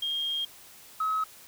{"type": "tone pair in turn", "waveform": "sine", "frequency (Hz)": [3227, 1280.6], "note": ["G7", "D#6"], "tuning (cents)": [50, 49], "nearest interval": "octave + major third", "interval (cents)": 1601, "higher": "first", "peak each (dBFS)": [-27, -24], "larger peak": "second", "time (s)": [[0.02, 0.45], [1, 1.24]], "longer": "first", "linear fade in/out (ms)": 5, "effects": ["tanh soft clip ceiling -21 dBFS", "white hiss -51 dBFS RMS until 1.47 s"]}